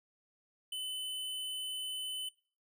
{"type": "tone", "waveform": "square", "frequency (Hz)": 3023, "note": "F#7", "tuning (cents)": 36, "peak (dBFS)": -37, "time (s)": [0.72, 2.29], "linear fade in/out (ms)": 5, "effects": ["noise-tail reverb RT60 0.4 s tail -21 dB re dry"]}